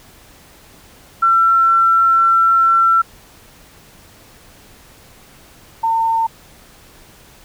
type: tone pair in turn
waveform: sine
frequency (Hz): 1349 / 905.8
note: E6 / A#5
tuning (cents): +40 / -50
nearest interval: perfect fifth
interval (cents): 690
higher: first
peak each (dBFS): -9 / -13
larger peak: first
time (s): 1.22-3.02 / 5.83-6.27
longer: first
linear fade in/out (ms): 10
effects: pink hiss -45 dBFS RMS until 7.44 s